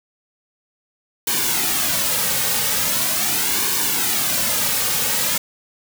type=noise with flanger; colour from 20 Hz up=white; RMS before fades=-20 dBFS; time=1.27-5.38 s; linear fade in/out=5 ms; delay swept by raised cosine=1.5 to 3 ms; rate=0.41 Hz; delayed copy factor=-0.65; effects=none